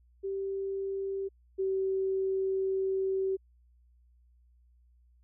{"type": "tone pair in turn", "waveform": "sine", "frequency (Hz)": [390, 383.3], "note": ["G4", "G4"], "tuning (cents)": [-9, -39], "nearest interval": "unison", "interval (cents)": 30, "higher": "first", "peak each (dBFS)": [-31, -27], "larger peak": "second", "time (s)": [[0.23, 1.29], [1.58, 3.37]], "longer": "second", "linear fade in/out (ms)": 20, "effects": ["added 60 Hz sine -60 dBFS peak until 5.23 s"]}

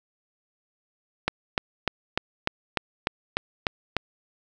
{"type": "click train", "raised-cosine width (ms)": 0.3, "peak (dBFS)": -6, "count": 10, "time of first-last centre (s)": [1.28, 3.967], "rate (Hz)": 3.35, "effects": []}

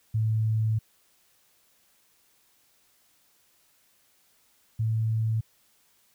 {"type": "tone pair in turn", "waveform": "sine", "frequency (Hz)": [110, 111.21], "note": ["A2", "A2"], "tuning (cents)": [0, 19], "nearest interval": "unison", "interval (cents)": 19, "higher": "second", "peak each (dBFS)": [-22, -23], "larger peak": "first", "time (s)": [[0.14, 0.79], [4.79, 5.41]], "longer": "first", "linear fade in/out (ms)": 10, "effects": ["white hiss -65 dBFS RMS until 6.14 s"]}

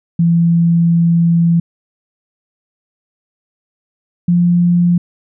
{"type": "tone pair in turn", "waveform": "sine", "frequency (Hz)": [168.7, 174.45], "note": ["E3", "F3"], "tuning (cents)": [40, -2], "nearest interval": "minor second", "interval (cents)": 58, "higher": "second", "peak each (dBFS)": -8, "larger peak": "neither", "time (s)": [[0.19, 1.6], [4.28, 4.98]], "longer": "first", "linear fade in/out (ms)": 5, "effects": []}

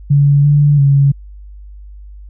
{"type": "tone with pitch steps", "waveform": "sine", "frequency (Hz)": [142.6, 145.7, 139.7], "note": ["C#3", "D3", "C#3"], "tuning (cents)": [49, -13, 14], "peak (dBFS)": -6, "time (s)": [0.1, 1.12], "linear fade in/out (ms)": 10, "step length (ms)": 340, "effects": ["added 50 Hz sine -31 dBFS peak until 2.29 s"]}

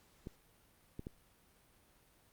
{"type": "clicks", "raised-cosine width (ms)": 3, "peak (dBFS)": -30, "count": 3, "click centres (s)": [0.271, 0.994, 1.069], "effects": ["pink hiss -68 dBFS RMS until 2.32 s", "Opus 48 kbps"]}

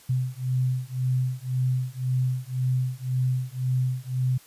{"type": "beating tone pair", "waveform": "sine", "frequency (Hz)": [127, 128.9], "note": ["B2", "C3"], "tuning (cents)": [49, -26], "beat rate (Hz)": 1.9, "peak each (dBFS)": -26, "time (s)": [0.09, 4.38], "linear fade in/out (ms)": 10, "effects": ["white hiss -53 dBFS RMS until 4.46 s", "resampled to 32000 Hz"]}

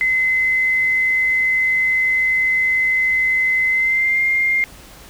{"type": "tone with pitch glide", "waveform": "sine", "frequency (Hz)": [2047, 2112], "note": ["C7", "C7"], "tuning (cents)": [-38, 16], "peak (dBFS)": -14, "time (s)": [0.01, 4.64], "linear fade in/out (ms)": 0, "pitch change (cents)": 54, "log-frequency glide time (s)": [3.67, 4.22], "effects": ["added 50 Hz sine -48 dBFS peak until 5.09 s", "pink hiss -42 dBFS RMS until 5.09 s"]}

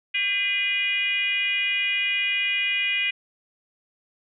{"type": "tone with frequency modulation", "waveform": "sine", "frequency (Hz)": 2454, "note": "D#7", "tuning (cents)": -25, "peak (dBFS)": -21, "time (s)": [0.14, 3.11], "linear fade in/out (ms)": 10, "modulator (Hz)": 431, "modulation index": 1.1, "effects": []}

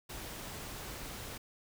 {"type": "noise", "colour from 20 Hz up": "pink", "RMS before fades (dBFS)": -44, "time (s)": [0.09, 1.38], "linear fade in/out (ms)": 10, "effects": []}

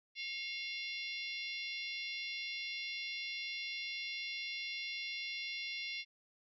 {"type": "harmonic tone with a mistuned harmonic", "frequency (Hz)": 691, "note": "F5", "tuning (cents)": -19, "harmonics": [3, 4, 5, 6, 7, 8], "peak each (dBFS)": [-43, -45, -47, -49, -50, -51], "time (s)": [0.15, 6.05], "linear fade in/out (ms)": 50, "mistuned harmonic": 3, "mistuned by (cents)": 70, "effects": []}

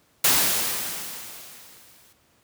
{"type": "noise with exponential decay", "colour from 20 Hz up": "white", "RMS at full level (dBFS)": -17, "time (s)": [0.24, 2.13], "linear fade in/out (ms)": 5, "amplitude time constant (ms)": 410, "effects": ["pink hiss -62 dBFS RMS until 2.43 s", "high-pass 80 Hz 12 dB/octave"]}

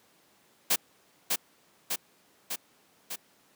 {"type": "noise with echo", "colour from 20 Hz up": "white", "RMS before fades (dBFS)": -24, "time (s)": [0.7, 0.76], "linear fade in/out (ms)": 10, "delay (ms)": 600, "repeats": 4, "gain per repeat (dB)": -3, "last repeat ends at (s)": 3.16, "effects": ["pink hiss -63 dBFS RMS until 3.55 s", "high-pass 200 Hz 12 dB/octave"]}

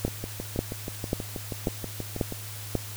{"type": "two click trains", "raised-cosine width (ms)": 2, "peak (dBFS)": [-11, -19], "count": [6, 15], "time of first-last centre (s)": [[0.05, 2.753], [0.08, 2.324]], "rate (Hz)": [1.85, 6.24], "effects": ["added 104 Hz sine -39 dBFS peak until 2.96 s", "white hiss -41 dBFS RMS until 2.96 s"]}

